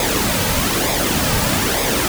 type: noise with flanger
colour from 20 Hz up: pink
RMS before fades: -18 dBFS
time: 0-2.08 s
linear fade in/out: 2 ms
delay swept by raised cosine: 0.68 to 2.88 ms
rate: 1.1 Hz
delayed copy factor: -0.55
effects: none